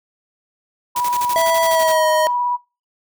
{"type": "tone with vibrato", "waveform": "sine", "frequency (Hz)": 975, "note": "B5", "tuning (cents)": -23, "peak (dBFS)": -17, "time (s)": [0.95, 2.57], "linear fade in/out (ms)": 20, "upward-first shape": "sine", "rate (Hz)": 18, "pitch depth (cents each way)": 15}
{"type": "noise with tremolo", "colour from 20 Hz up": "white", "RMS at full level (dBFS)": -27, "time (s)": [0.96, 1.95], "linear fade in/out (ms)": 2, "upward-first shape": "square", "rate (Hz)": 12, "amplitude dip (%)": 75}
{"type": "tone with pitch glide", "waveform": "square", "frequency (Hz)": [659.3, 623.4], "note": ["E5", "D#5"], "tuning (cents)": [0, 3], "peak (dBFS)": -16, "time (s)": [1.36, 2.27], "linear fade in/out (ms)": 0, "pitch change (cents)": -97, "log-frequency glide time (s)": [1.64, 2.06]}
{"effects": ["noise-tail reverb RT60 0.3 s tail -24 dB re dry"]}